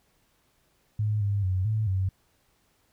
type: tone with pitch steps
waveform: sine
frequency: 106.2 / 101.1 / 93 / 108.8 / 94.7 Hz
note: G#2 / G#2 / F#2 / A2 / F#2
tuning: +39 / -46 / +9 / -19 / +41 cents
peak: -23 dBFS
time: 0.99-2.09 s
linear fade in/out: 5 ms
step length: 220 ms
effects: pink hiss -68 dBFS RMS until 2.92 s